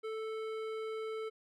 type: tone with hard clipping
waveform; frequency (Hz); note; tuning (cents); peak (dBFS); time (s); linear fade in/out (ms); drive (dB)
sine; 440; A4; 0; -39; 0.03-1.3; 20; 13
effects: none